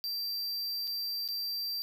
square tone with dropouts, 4699 Hz, D8, in tune, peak -33 dBFS, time 0.04-1.82 s, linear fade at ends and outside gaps 0 ms, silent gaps 0.872-0.876 / 1.278-1.287 s, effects 10-bit

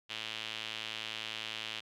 sawtooth tone with band-pass filter, 110 Hz, A2, in tune, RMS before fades -41 dBFS, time 0.09-1.81 s, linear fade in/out 20 ms, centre 3100 Hz, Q 3.3, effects none

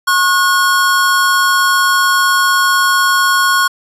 square tone pair together, 1087.8 / 1452 Hz, C#6 / F#6, -33 / -33 cents, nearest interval perfect fourth, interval 500 cents, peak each -13 dBFS, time 0.07-3.68 s, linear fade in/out 10 ms, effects resampled to 32000 Hz

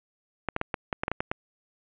clicks, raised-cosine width 0.5 ms, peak -12 dBFS, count 10, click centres 0.487 / 0.564 / 0.614 / 0.742 / 0.928 / 1.035 / 1.081 / 1.116 / 1.205 / 1.315 s, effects resampled to 8000 Hz + 8-bit

